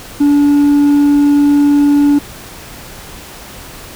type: tone with hard clipping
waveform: sine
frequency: 288.3 Hz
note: D4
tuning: 32 cents flat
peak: -7 dBFS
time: 0.2-2.19 s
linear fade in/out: 10 ms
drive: 2 dB
effects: pink hiss -32 dBFS RMS until 3.95 s